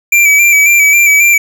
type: tone with vibrato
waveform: square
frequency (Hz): 2327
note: D7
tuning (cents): -17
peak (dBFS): -5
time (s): 0.12-1.38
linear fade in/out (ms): 5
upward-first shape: square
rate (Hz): 3.7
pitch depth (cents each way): 31
effects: 7-bit